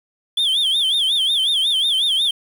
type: tone with vibrato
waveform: triangle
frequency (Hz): 3357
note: G#7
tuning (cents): +18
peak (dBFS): -14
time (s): 0.37-2.31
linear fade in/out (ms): 5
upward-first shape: sine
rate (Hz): 5.5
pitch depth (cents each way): 160
effects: 7-bit